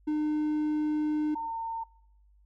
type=tone pair in turn; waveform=triangle / sine; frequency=303.4 / 909.2 Hz; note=D#4 / A#5; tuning=-44 / -43 cents; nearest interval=octave + perfect fifth; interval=1901 cents; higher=second; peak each=-24 / -31 dBFS; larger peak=first; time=0.07-1.35 / 1.35-1.84 s; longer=first; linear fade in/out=10 ms; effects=noise-tail reverb RT60 0.9 s tail -25 dB re dry + added 50 Hz sine -58 dBFS peak until 2.45 s